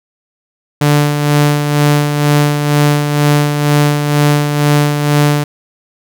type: tone with tremolo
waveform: sawtooth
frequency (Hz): 146.83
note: D3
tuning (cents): 0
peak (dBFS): -3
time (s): 0.81-5.44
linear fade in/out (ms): 5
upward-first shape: sine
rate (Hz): 2.1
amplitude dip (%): 50
effects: none